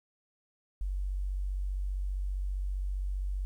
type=tone; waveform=sine; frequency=47.58 Hz; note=F#1; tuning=49 cents sharp; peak=-30 dBFS; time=0.81-3.45 s; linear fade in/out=0 ms; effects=11-bit